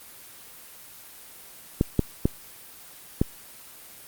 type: clicks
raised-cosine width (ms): 3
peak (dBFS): -6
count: 4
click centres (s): 1.811 / 1.993 / 2.255 / 3.215
effects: white hiss -46 dBFS RMS until 4.07 s + Opus 24 kbps